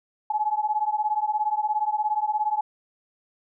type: beating tone pair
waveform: sine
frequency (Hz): 842 / 859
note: G#5 / A5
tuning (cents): +24 / -42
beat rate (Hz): 17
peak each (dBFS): -25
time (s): 0.3-2.61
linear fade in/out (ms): 5
effects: none